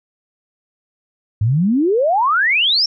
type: exponential sweep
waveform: sine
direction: up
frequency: 99.2 to 5588 Hz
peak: -12 dBFS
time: 1.41-2.86 s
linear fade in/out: 5 ms
effects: none